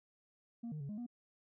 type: tone with pitch steps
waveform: sine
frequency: 233.7 / 152.6 / 139.9 / 209 / 240.7 Hz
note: A#3 / D#3 / C#3 / G#3 / B3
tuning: +5 / -33 / +16 / +11 / -44 cents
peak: -38 dBFS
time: 0.63-1.065 s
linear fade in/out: 10 ms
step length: 87 ms
effects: tanh soft clip ceiling -39 dBFS